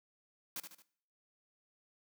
white noise with echo, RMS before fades -41 dBFS, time 0.56-0.6 s, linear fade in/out 2 ms, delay 74 ms, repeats 3, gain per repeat -7 dB, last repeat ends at 0.822 s, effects noise-tail reverb RT60 0.6 s tail -20 dB re dry + high-pass 200 Hz 12 dB/octave

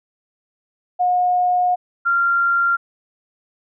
sine tone pair in turn, 721 / 1384.9 Hz, F#5 / F6, -45 / -15 cents, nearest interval major seventh, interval 1130 cents, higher second, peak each -14 dBFS, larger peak neither, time 0.99-1.76 / 2.05-2.77 s, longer first, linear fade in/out 20 ms, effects none

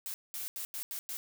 blue noise bursts at uneven times, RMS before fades -39 dBFS, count 6, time 0.06-0.14 / 0.34-0.48 / 0.56-0.65 / 0.74-0.83 / 0.91-0.99 / 1.09-1.17 s, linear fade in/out 0 ms, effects none

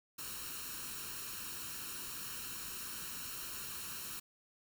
white noise with comb filter, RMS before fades -44 dBFS, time 0.18-4.2 s, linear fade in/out 10 ms, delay 0.72 ms, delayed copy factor +0.7, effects none

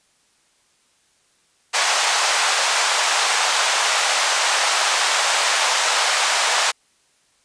pink band-pass noise, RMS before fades -19 dBFS, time 1.73-6.72 s, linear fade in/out 20 ms, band 700 to 8500 Hz, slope 24 dB/octave, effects white hiss -61 dBFS RMS until 7.44 s + resampled to 22050 Hz

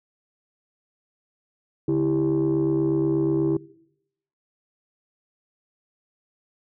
sine tone cluster, 144.4 / 327.7 / 396 Hz, D3 / E4 / G4, -29 / -10 / +18 cents, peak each -24 / -20 / -24 dBFS, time 1.88-3.57 s, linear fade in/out 5 ms, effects noise-tail reverb RT60 0.8 s tail -22 dB re dry + tanh soft clip ceiling -15 dBFS

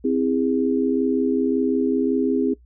sine chord, C augmented, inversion none, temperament just, 261.6 / 327 / 408.8 Hz, C4 / E4 / G#4, 0 / -14 / -27 cents, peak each -20 / -24 / -23 dBFS, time 0.04-2.54 s, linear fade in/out 10 ms, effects noise-tail reverb RT60 0.1 s tail -18 dB re dry + added 60 Hz sine -48 dBFS peak until 2.65 s

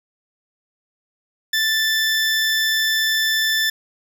20% pulse tone, 1763 Hz, A6, 3 cents sharp, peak -12 dBFS, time 1.53-3.7 s, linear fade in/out 5 ms, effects none

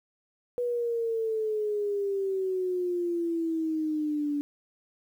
sine exponential sweep, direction down, 490 to 287.8 Hz, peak -26 dBFS, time 0.58-4.41 s, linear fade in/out 0 ms, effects 10-bit

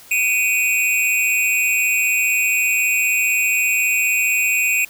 square tone with amplitude modulation, 2489 Hz, D#7, in tune, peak -12 dBFS, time 0.11-4.85 s, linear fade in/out 5 ms, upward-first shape sine, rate 215 Hz, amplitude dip 90%, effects white hiss -44 dBFS RMS until 4.89 s

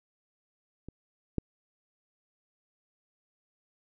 clicks, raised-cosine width 3 ms, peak -29 / -15 dBFS, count 2, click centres 0.886 / 1.383 s, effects none

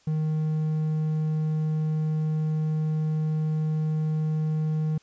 triangle tone, 155.56 Hz, D#3, in tune, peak -21 dBFS, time 0.07-4.98 s, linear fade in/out 5 ms, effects white hiss -61 dBFS RMS until 5.02 s + resampled to 16000 Hz

